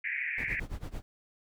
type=band-pass noise; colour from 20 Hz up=white; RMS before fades=-34 dBFS; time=0.04-0.6 s; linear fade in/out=5 ms; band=1700 to 2400 Hz; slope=96 dB/octave
type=noise with tremolo; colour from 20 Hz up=brown; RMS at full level=-36 dBFS; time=0.38-1.02 s; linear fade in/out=0 ms; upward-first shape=sine; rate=9 Hz; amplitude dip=90%
effects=none